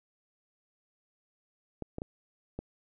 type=clicks; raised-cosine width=2 ms; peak=-23 dBFS; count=4; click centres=1.823 / 1.984 / 2.019 / 2.59 s; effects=none